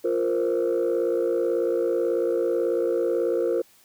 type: chord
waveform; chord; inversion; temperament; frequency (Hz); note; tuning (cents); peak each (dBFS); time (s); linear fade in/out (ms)
sine; F suspended fourth; none; just; 349.2 / 465.6 / 523.8; F4 / Bb4 / C5; 0 / -2 / +2; -24 / -23 / -25; 0.04-3.62; 10
effects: tanh soft clip ceiling -16 dBFS + white hiss -57 dBFS RMS until 3.84 s